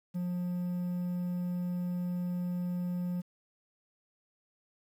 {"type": "tone", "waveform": "triangle", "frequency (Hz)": 177.8, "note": "F3", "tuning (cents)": 31, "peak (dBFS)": -29, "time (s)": [0.14, 3.22], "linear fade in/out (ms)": 20, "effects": ["10-bit"]}